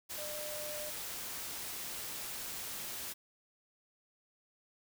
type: tone in noise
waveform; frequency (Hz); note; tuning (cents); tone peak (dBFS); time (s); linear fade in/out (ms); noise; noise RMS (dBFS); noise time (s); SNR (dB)
sine; 601; D5; +40; -43; 0.17-0.91; 20; white; -42; 0.09-3.14; -4
effects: none